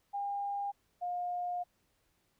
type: tone pair in turn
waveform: sine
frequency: 805 / 711.2 Hz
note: G5 / F5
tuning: +46 / +31 cents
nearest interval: major second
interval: 215 cents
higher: first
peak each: -33 / -33 dBFS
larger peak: neither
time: 0.13-0.72 / 1.01-1.64 s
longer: second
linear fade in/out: 20 ms
effects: pink hiss -75 dBFS RMS until 2.39 s

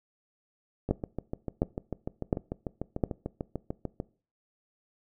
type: two click trains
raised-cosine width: 2 ms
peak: -11 / -19 dBFS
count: 4 / 22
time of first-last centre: 0.91-3.038 / 0.89-4.001 s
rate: 1.41 / 6.75 Hz
effects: noise-tail reverb RT60 0.4 s tail -21 dB re dry

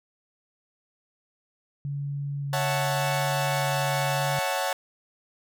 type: tone with vibrato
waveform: sine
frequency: 141.1 Hz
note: C#3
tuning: 31 cents sharp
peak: -28 dBFS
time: 1.85-4.39 s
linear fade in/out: 0 ms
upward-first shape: square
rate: 0.86 Hz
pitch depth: 9 cents each way
type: chord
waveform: sawtooth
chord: F# minor seventh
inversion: second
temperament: equal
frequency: 554.4 / 659.3 / 740 / 880 Hz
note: C#5 / E5 / F#5 / A5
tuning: 0 / 0 / 0 / 0 cents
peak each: -26 / -30 / -26 / -27 dBFS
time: 2.53-4.73 s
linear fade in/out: 2 ms
effects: none

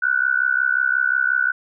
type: tone with amplitude modulation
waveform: sine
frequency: 1481 Hz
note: F#6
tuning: 1 cent sharp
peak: -12 dBFS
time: 0.02-1.52 s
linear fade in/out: 10 ms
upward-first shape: sine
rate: 65.6 Hz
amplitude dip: 95%
effects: none

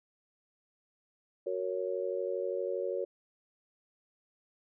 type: chord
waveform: sine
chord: F# major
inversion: none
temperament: just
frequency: 370 / 462.5 / 555 Hz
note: F#4 / A#4 / C#5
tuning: 0 / -14 / +2 cents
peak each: -36 / -36 / -35 dBFS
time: 1.46-3.05 s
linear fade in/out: 10 ms
effects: none

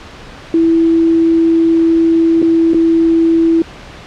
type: tone with dropouts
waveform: sine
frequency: 329.6 Hz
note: E4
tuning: in tune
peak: -7 dBFS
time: 0.54-3.62 s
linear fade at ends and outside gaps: 2 ms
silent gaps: 2.419-2.426 / 2.735-2.744 s
effects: pink hiss -33 dBFS RMS until 4.06 s + low-pass 4000 Hz 12 dB/octave

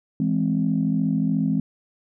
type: chord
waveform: sine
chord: E augmented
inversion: none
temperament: equal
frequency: 164.81 / 207.7 / 261.6 Hz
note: E3 / G#3 / B#3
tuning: 0 / 0 / 0 cents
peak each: -23 dBFS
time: 0.2-1.6 s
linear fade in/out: 2 ms
effects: tanh soft clip ceiling -10 dBFS

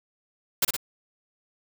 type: noise with echo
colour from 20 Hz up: white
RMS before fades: -21 dBFS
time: 0.62-0.65 s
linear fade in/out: 5 ms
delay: 58 ms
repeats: 2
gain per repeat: -4 dB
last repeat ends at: 0.766 s
effects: none

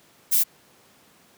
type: noise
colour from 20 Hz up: violet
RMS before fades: -19 dBFS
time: 0.31-0.44 s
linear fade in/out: 20 ms
effects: pink hiss -56 dBFS RMS until 1.37 s + high-pass 150 Hz 12 dB/octave

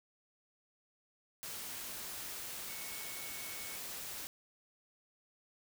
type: tone in noise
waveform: sine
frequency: 2217 Hz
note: C#7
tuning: in tune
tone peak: -51 dBFS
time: 2.69-3.76 s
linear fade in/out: 0 ms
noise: white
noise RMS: -44 dBFS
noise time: 1.43-4.27 s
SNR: -10 dB
effects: none

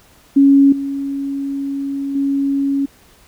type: tone with level steps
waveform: sine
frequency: 277.2 Hz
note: C#4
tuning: in tune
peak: -6 / -19 / -14 dBFS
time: 0.36-2.86 s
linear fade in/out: 10 ms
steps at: 0.72 / 2.15 s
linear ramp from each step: 5 ms
effects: pink hiss -49 dBFS RMS until 3.27 s

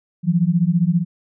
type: beating tone pair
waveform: sine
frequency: 164.81 / 179.81 Hz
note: E3 / F#3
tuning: 0 / -49 cents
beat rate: 15 Hz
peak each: -17 dBFS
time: 0.23-1.05 s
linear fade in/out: 50 ms
effects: none

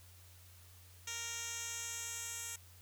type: tone with band-pass filter sweep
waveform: 10% pulse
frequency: 465.2 Hz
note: A#4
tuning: 4 cents flat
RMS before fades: -43 dBFS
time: 1.07-2.56 s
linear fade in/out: 5 ms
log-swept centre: 5500 to 8500 Hz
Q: 1.7
effects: added 89 Hz sine -58 dBFS peak until 2.81 s + white hiss -62 dBFS RMS until 2.81 s

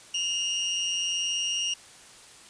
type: tone with amplitude modulation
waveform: 30% pulse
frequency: 2843 Hz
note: F7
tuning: 30 cents sharp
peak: -21 dBFS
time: 0.14-1.74 s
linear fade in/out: 5 ms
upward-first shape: sine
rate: 181 Hz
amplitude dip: 50%
effects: white hiss -50 dBFS RMS until 2.49 s + resampled to 22050 Hz

